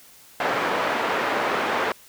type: band-pass noise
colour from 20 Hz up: pink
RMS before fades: -24 dBFS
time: 0.4-1.92 s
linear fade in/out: 2 ms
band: 470 to 1900 Hz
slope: 12 dB/octave
effects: white hiss -50 dBFS RMS until 2.08 s